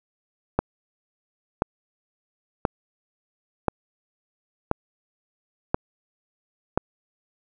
click train, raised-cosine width 1 ms, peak -5 dBFS, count 7, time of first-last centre 0.59-6.776 s, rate 0.97 Hz, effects none

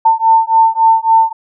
sine beating tone pair, 896 / 899.6 Hz, A5 / A5, +31 / +38 cents, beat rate 3.6 Hz, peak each -10 dBFS, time 0.05-1.33 s, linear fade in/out 10 ms, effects none

